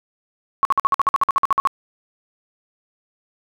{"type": "tone bursts", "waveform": "sine", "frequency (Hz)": 1104, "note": "C#6", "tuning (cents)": -7, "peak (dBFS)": -12, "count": 15, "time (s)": [0.63, 1.673], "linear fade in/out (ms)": 0, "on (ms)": 21, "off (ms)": 52, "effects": []}